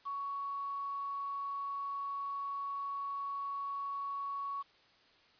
sine tone with quantisation, 1117 Hz, C#6, 13 cents sharp, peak -36 dBFS, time 0.05-4.63 s, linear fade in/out 20 ms, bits 9, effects white hiss -65 dBFS RMS until 5.39 s + resampled to 11025 Hz

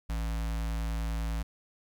square tone with notch filter, 55 Hz, A1, in tune, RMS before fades -32 dBFS, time 0.09-1.43 s, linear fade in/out 10 ms, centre 400 Hz, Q 1.5, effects 12-bit

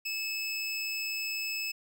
25% pulse tone, 2604 Hz, E7, 22 cents flat, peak -28 dBFS, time 0.05-1.72 s, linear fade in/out 10 ms, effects none

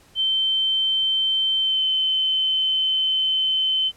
sine tone with pitch glide, 3100 to 3068 Hz, G7 to G7, -20 to -38 cents, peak -18 dBFS, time 0.15-3.92 s, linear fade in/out 50 ms, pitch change -18 cents, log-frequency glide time 1.59-1.83 s, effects pink hiss -54 dBFS RMS until 3.96 s + low-pass 12000 Hz 12 dB/octave

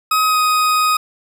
40% pulse tone with pitch glide, 1266 to 1251.5 Hz, D#6 to D#6, +30 to +10 cents, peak -12 dBFS, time 0.11-0.97 s, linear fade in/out 5 ms, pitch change -20 cents, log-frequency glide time 0.27-0.38 s, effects none

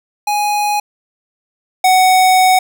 square tone pair in turn, 830.6 / 745.3 Hz, G#5 / F#5, 0 / +12 cents, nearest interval major second, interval 188 cents, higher first, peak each -14 / -8 dBFS, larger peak second, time 0.27-0.8 / 1.84-2.59 s, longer second, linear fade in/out 5 ms, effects none

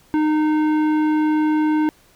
triangle tone with tanh clipping, 307 Hz, D#4, 23 cents flat, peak -17 dBFS, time 0.14-1.89 s, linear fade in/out 0 ms, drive 17 dB, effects pink hiss -54 dBFS RMS until 2.15 s

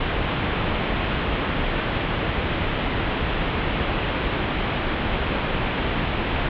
pink low-pass noise, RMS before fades -24 dBFS, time 0-6.49 s, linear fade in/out 5 ms, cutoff 3400 Hz, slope 48 dB/octave, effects none

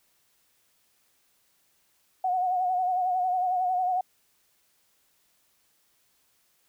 sine tone with vibrato, 733 Hz, F#5, 16 cents flat, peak -23 dBFS, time 2.24-4.01 s, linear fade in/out 5 ms, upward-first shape sine, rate 11 Hz, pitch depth 47 cents each way, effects white hiss -68 dBFS RMS until 6.68 s

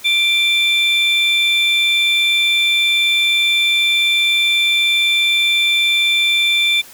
triangle tone pair together, 2357 / 3539 Hz, D7 / A7, +6 / +9 cents, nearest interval perfect fifth, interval 703 cents, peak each -13 dBFS, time 0.04-6.82 s, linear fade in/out 20 ms, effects tanh soft clip ceiling -3 dBFS + white hiss -40 dBFS RMS until 6.93 s

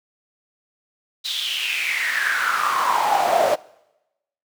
brown noise with high-pass filter sweep, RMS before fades -21 dBFS, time 1.24-3.56 s, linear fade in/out 20 ms, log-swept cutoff 3800 to 580 Hz, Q 7.1, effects noise-tail reverb RT60 0.9 s tail -22 dB re dry

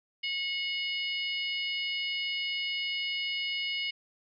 harmonic tone with a mistuned harmonic, 727 Hz, F#5, 31 cents flat, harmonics 3 / 4 / 5 / 6 / 7, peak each -34 / -33 / -47 / -43 / -42 dBFS, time 0.23-3.91 s, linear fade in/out 10 ms, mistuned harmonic 7, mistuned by -27 cents, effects none

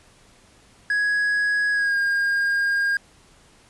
triangle tone with pitch glide, 1667 to 1617.7 Hz, G#6 to G#6, +6 to -46 cents, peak -17 dBFS, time 0.9-2.97 s, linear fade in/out 2 ms, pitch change -52 cents, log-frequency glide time 1.72-1.97 s, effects pink hiss -54 dBFS RMS until 3.69 s + resampled to 24000 Hz

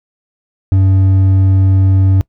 sine tone with hard clipping, 95.6 Hz, G2, 43 cents flat, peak -8 dBFS, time 0.72-2.21 s, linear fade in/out 0 ms, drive 5 dB, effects noise-tail reverb RT60 0.1 s tail -22 dB re dry

